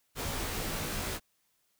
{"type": "noise with comb filter", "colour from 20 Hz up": "pink", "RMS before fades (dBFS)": -35, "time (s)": [0.15, 1.2], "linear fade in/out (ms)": 50, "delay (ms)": 17, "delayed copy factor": -0.85, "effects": ["white hiss -74 dBFS RMS until 1.79 s"]}